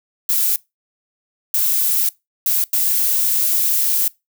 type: noise bursts at uneven times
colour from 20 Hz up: violet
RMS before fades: -17 dBFS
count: 4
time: 0.29-0.56 / 1.54-2.09 / 2.46-2.64 / 2.73-4.08 s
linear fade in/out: 2 ms
effects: noise-tail reverb RT60 0.2 s tail -22 dB re dry